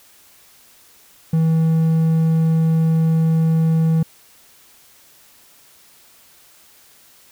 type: tone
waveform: triangle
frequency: 161.6 Hz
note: E3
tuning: 34 cents flat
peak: -11 dBFS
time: 1.33-4.03 s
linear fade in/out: 5 ms
effects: white hiss -50 dBFS RMS until 7.31 s